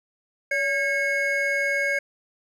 triangle tone cluster, 568 / 1625 / 2189 Hz, C#5 / G#6 / C#7, +42 / -38 / -22 cents, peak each -26 / -24 / -23 dBFS, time 0.51-1.99 s, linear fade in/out 5 ms, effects none

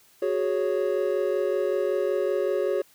triangle chord, F# suspended second, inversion none, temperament equal, 370 / 415.3 / 554.4 Hz, F#4 / G#4 / C#5, 0 / 0 / 0 cents, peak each -25 dBFS, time 0.22-2.82 s, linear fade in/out 5 ms, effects white hiss -58 dBFS RMS until 2.94 s

